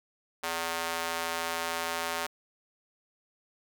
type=tone with high-pass filter; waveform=square; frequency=83.4 Hz; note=E2; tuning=21 cents sharp; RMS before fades=-33 dBFS; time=0.43-2.27 s; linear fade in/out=10 ms; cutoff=780 Hz; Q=0.83; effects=none